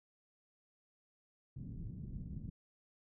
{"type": "low-pass noise", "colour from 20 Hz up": "white", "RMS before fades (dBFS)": -45, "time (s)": [1.56, 2.5], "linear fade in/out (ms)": 10, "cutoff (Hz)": 190, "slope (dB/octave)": 24, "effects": []}